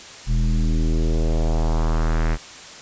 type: tone with low-pass filter sweep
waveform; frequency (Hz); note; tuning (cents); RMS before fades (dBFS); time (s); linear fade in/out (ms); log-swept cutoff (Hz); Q
square; 40.07; E1; -48; -19; 0.26-2.38; 50; 150 to 2100; 1.9
effects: white hiss -39 dBFS RMS until 2.81 s + resampled to 16000 Hz